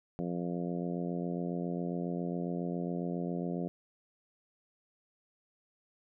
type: harmonic tone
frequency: 87.31 Hz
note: F2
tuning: in tune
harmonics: 2 / 3 / 4 / 5 / 6 / 7 / 8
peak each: -35 / -39 / -41 / -43 / -45 / -46 / -47 dBFS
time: 0.19-3.68 s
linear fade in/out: 0 ms
effects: none